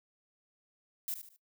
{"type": "noise with echo", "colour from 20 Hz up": "violet", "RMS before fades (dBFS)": -36, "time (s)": [1.08, 1.14], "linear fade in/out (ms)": 0, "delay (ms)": 74, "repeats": 3, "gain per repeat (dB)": -9, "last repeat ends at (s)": 1.362, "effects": ["noise-tail reverb RT60 0.1 s tail -19 dB re dry"]}